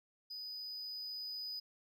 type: tone with level ramp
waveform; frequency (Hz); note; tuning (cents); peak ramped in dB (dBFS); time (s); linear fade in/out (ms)
triangle; 4978; D#8; 0; -42 to -39; 0.3-1.6; 10
effects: none